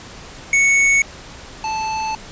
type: tone pair in turn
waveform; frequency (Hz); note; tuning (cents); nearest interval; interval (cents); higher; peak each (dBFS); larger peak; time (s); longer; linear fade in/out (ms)
square; 2217 / 876.8; C#7 / A5; 0 / -6; octave + major third; 1606; first; -12 / -21; first; 0.53-1.02 / 1.64-2.15; second; 2
effects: pink hiss -37 dBFS RMS until 2.31 s + resampled to 16000 Hz